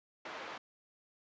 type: band-pass noise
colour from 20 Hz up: pink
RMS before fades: -45 dBFS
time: 0.25-0.58 s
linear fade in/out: 5 ms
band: 500 to 2600 Hz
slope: 12 dB/octave
effects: resampled to 16000 Hz